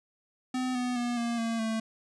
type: tone with pitch steps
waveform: square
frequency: 254.8 / 248 / 241.3 / 234.9 / 228.6 / 222.5 Hz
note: C4 / B3 / B3 / A#3 / A#3 / A3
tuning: -46 / +7 / -40 / +13 / -34 / +20 cents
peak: -29 dBFS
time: 0.54-1.8 s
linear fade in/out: 5 ms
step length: 210 ms
effects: resampled to 22050 Hz